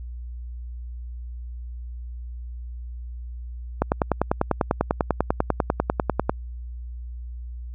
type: click train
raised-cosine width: 1 ms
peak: -5 dBFS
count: 26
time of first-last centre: 3.82-6.295 s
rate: 10.1 Hz
effects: added 60 Hz sine -32 dBFS peak until 7.74 s